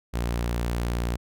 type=tone; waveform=sawtooth; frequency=59 Hz; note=A#1; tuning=22 cents sharp; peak=-21 dBFS; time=0.13-1.17 s; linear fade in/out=20 ms; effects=none